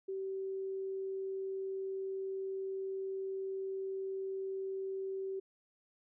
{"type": "tone", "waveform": "sine", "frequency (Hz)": 384.9, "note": "G4", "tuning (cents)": -32, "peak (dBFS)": -36, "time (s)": [0.08, 5.4], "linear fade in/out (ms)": 10, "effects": []}